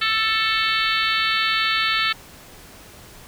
harmonic tone with a mistuned harmonic, 441.2 Hz, A4, 5 cents sharp, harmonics 3 / 4 / 5 / 6 / 7 / 8 / 9 / 10, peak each -24 / -25 / -26 / -27 / -27 / -28 / -29 / -29 dBFS, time 0.01-2.13 s, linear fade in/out 10 ms, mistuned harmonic 9, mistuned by -36 cents, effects pink hiss -44 dBFS RMS until 3.27 s

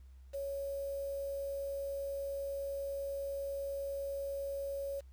sine tone with quantisation, 555 Hz, C#5, 2 cents sharp, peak -36 dBFS, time 0.33-5.01 s, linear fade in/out 20 ms, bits 9, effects added 65 Hz sine -52 dBFS peak until 5.12 s + pink hiss -75 dBFS RMS until 5.12 s

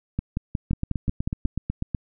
two click trains, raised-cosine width 5 ms, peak -12 / -13 dBFS, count 8 / 11, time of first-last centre 0.19-1.456 / 0.71-1.948 s, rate 5.53 / 8.08 Hz, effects none

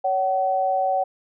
sine tone pair together, 561 / 757.3 Hz, C#5 / F#5, +21 / +40 cents, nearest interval perfect fourth, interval 519 cents, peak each -24 / -20 dBFS, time 0.04-1.04 s, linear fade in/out 10 ms, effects none

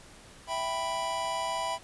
square chord, E minor, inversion none, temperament equal, 659.3 / 784 / 987.8 Hz, E5 / G5 / B5, 0 / 0 / 0 cents, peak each -36 / -37 / -33 dBFS, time 0.47-1.79 s, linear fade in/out 50 ms, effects pink hiss -52 dBFS RMS until 1.83 s + resampled to 24000 Hz

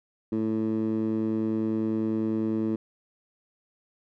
15% pulse tone with band-pass filter, 110 Hz, A2, in tune, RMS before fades -27 dBFS, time 0.32-2.76 s, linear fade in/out 5 ms, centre 280 Hz, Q 2.6, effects none

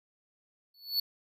square tone with exponential growth, 4435 Hz, C#8, in tune, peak -24 dBFS, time 0.74-1 s, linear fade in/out 5 ms, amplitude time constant 55 ms, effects none

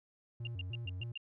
triangle tone with vibrato, 103.83 Hz, G#2, in tune, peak -37 dBFS, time 0.4-1.12 s, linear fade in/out 5 ms, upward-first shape square, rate 3.3 Hz, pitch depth 220 cents each way
sine tone bursts, 2794 Hz, F7, in tune, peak -39 dBFS, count 6, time 0.45-1.176 s, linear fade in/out 2 ms, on 21 ms, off 120 ms
effects none

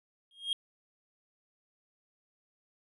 triangle tone with exponential growth, 3245 Hz, G#7, 41 cents flat, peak -24 dBFS, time 0.31-0.53 s, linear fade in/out 1 ms, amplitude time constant 47 ms, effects resampled to 32000 Hz

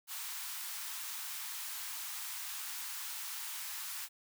white high-pass noise, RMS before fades -42 dBFS, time 0.07-4.09 s, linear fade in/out 50 ms, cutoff 830 Hz, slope 48 dB/octave, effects none

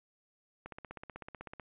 click train, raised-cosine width 0.5 ms, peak -29 dBFS, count 16, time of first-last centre 0.66-1.598 s, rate 16 Hz, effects resampled to 8000 Hz

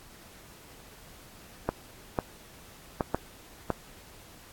clicks, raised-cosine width 1 ms, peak -11 dBFS, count 5, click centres 1.69 / 2.188 / 3.008 / 3.146 / 3.703 s, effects pink hiss -52 dBFS RMS until 4.52 s + AAC 64 kbps

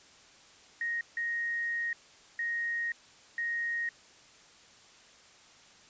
sine tone bursts at uneven times, 1870 Hz, A#6, 5 cents sharp, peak -30 dBFS, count 4, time 0.81-1.01 / 1.17-1.93 / 2.39-2.92 / 3.38-3.89 s, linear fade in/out 2 ms, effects white hiss -57 dBFS RMS until 5.89 s + resampled to 16000 Hz

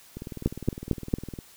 two click trains, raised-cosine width 3 ms, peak -9 / -23 dBFS, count 4 / 25, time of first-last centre 0.46-1.139 / 0.17-1.388 s, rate 4.42 / 19.7 Hz, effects white hiss -53 dBFS RMS until 1.56 s

